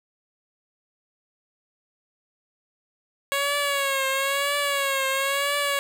10% pulse tone with vibrato, 554.4 Hz, C#5, in tune, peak -14 dBFS, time 3.32-5.79 s, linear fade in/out 0 ms, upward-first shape triangle, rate 1 Hz, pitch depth 72 cents each way, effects none

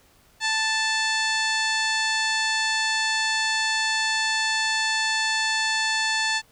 harmonic tone, 880 Hz, A5, in tune, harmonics 1 / 2 / 3 / 4 / 5 / 6 / 7 / 8 / 9 / 10, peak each -29 / -25 / -30 / -31 / -29 / -37 / -38 / -35 / -43 / -42 dBFS, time 0.4-6.42 s, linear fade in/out 50 ms, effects pink hiss -58 dBFS RMS until 6.51 s

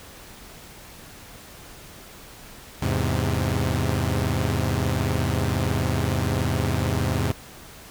sawtooth chord, E augmented, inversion none, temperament equal, 82.41 / 103.83 / 130.81 Hz, E2 / G#2 / B#2, 0 / 0 / 0 cents, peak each -22 dBFS, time 2.82-7.32 s, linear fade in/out 5 ms, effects pink hiss -44 dBFS RMS until 7.9 s

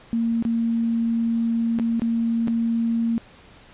sine tone with dropouts, 230.2 Hz, A#3, 22 cents flat, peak -19 dBFS, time 0.13-3.18 s, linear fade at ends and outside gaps 0 ms, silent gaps 0.425-0.451 / 1.788-1.797 / 1.996-2.019 / 2.474-2.481 s, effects pink hiss -49 dBFS RMS until 3.73 s + resampled to 8000 Hz

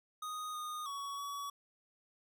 square tone with pitch steps, 1243 / 1230 / 1122 / 1132 Hz, D#6 / D#6 / C#6 / C#6, -2 / -20 / +21 / +36 cents, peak -40 dBFS, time 0.22-1.5 s, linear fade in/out 5 ms, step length 320 ms, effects none

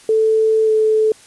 sine tone with pitch glide, 440 to 435.2 Hz, A4 to A4, 0 to -19 cents, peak -11 dBFS, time 0.09-1.12 s, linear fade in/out 2 ms, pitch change -19 cents, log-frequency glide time 0.65-0.7 s, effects white hiss -45 dBFS RMS until 1.26 s + resampled to 24000 Hz

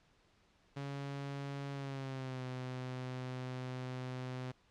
sawtooth tone with pitch glide, 140 to 127.64 Hz, C#3 to C3, +18 to -43 cents, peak -36 dBFS, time 0.76-4.52 s, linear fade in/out 10 ms, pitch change -161 cents, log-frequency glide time 1.72-2.44 s, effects pink hiss -70 dBFS RMS until 4.7 s + low-pass 5000 Hz 12 dB/octave

